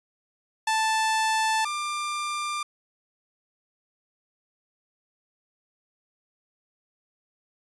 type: tone pair in turn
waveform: sawtooth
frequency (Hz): 880 / 1191.1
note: A5 / D6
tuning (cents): 0 / +24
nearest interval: perfect fourth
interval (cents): 524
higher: second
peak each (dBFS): -18 / -24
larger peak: first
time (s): 0.67-1.65 / 1.65-2.63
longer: neither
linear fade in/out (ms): 5
effects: resampled to 24000 Hz